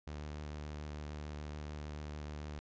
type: tone with vibrato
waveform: sawtooth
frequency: 74.8 Hz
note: D2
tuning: 32 cents sharp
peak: -38 dBFS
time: 0.07-2.59 s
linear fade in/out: 0 ms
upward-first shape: square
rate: 6.8 Hz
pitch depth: 13 cents each way
effects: resampled to 16000 Hz